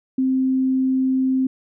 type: tone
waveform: sine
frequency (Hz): 261.6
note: C4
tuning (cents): 0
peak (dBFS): -16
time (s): 0.18-1.47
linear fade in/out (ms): 5
effects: none